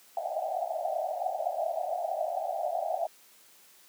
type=band-pass noise; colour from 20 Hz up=pink; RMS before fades=-32 dBFS; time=0.17-3.07 s; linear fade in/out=2 ms; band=610 to 770 Hz; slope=96 dB/octave; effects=white hiss -58 dBFS RMS until 3.88 s + high-pass 200 Hz 12 dB/octave